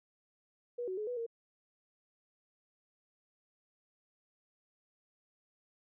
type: tone with pitch steps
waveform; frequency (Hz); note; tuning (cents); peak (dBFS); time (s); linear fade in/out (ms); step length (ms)
sine; 483.3 / 373.5 / 425.2 / 491.4 / 462.1; B4 / F#4 / G#4 / B4 / A#4; -38 / +16 / +41 / -9 / -15; -35; 0.78-1.265; 10; 97
effects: none